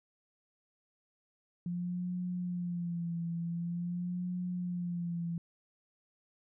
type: tone with vibrato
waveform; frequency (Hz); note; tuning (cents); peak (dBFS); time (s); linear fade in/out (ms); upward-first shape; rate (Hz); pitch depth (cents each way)
sine; 174.1; F3; -5; -33; 1.66-5.38; 2; sine; 0.46; 55
effects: none